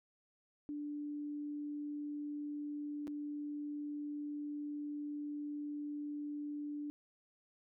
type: tone with dropouts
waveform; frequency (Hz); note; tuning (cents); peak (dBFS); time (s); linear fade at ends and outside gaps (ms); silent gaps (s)
sine; 293.7; D4; 0; -39; 0.69-6.9; 0; 3.071-3.078
effects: none